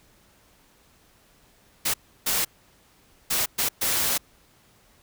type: noise bursts at uneven times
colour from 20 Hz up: white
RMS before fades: -24 dBFS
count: 5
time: 1.85-1.94 / 2.26-2.45 / 3.3-3.46 / 3.58-3.69 / 3.81-4.18 s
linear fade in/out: 10 ms
effects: pink hiss -59 dBFS RMS until 5.02 s